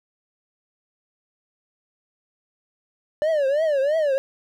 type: tone with vibrato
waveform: triangle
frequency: 587.3 Hz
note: D5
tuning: in tune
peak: -16 dBFS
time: 3.22-4.18 s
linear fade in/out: 0 ms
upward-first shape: triangle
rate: 3 Hz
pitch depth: 200 cents each way
effects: none